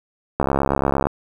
click train, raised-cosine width 1 ms, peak -4 dBFS, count 47, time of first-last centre 0.4-1.07 s, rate 68.7 Hz, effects 7-bit

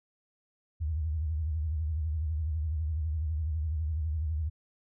sine tone with vibrato, 78 Hz, D#2, 5 cents sharp, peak -28 dBFS, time 0.8-4.5 s, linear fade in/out 20 ms, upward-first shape sine, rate 12 Hz, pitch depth 120 cents each way, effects none

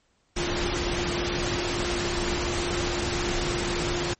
sine tone in noise, 350.4 Hz, F4, 6 cents sharp, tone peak -30 dBFS, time 0.36-4.14 s, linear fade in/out 10 ms, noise pink, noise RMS -28 dBFS, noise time 0.36-4.14 s, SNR -5 dB, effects pink hiss -68 dBFS RMS until 4.19 s + MP3 32 kbps

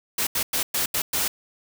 white noise bursts at uneven times, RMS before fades -24 dBFS, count 6, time 0.18-0.27 / 0.35-0.43 / 0.53-0.63 / 0.74-0.86 / 0.94-1.02 / 1.13-1.28 s, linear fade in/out 5 ms, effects none

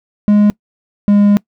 triangle tone pair in turn, 207.5 / 204.3 Hz, G#3 / G#3, -1 / -28 cents, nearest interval unison, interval 27 cents, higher first, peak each -4 dBFS, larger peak neither, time 0.28-0.5 / 1.08-1.37 s, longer second, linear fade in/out 0 ms, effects noise-tail reverb RT60 0.1 s tail -23 dB re dry

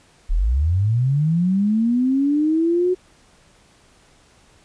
sine linear sweep, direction up, 32.73 to 370 Hz, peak -15 dBFS, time 0.29-2.95 s, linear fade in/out 20 ms, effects pink hiss -54 dBFS RMS until 4.64 s + resampled to 22050 Hz

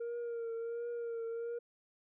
sine tone with vibrato, 466.2 Hz, A#4, in tune, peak -34 dBFS, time 0-1.59 s, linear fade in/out 10 ms, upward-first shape triangle, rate 1.4 Hz, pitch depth 39 cents each way, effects tanh soft clip ceiling -36 dBFS

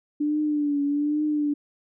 sine tone with vibrato, 293.7 Hz, D4, in tune, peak -21 dBFS, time 0.2-1.54 s, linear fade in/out 10 ms, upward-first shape triangle, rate 1.2 Hz, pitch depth 62 cents each way, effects none

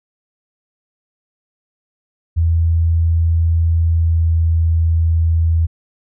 sine tone with pitch glide, 82.8 to 82.18 Hz, E2 to E2, +8 to -5 cents, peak -11 dBFS, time 2.36-5.67 s, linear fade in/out 20 ms, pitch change -13 cents, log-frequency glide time 3.88-4.33 s, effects none

